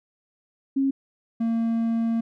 sine / triangle tone pair in turn, 271.4 / 228.7 Hz, C#4 / A#3, -36 / -33 cents, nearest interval minor third, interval 297 cents, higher first, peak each -19 dBFS, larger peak neither, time 0.76-0.91 / 1.4-2.21 s, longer second, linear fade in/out 10 ms, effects none

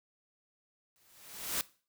white noise with exponential growth, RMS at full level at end -31 dBFS, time 0.96-1.61 s, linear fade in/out 0 ms, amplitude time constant 140 ms, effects noise-tail reverb RT60 0.4 s tail -20 dB re dry

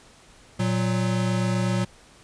square tone pair together, 116.54 / 185 Hz, A#2 / F#3, 0 / 0 cents, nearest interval minor sixth, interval 800 cents, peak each -25 dBFS, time 0.59-1.85 s, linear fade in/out 10 ms, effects pink hiss -52 dBFS RMS until 2.23 s + resampled to 22050 Hz

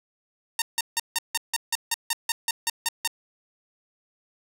5% pulse tone bursts, 920 Hz, A#5, 23 cents flat, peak -10 dBFS, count 14, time 0.59-3.076 s, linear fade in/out 2 ms, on 29 ms, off 160 ms, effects none

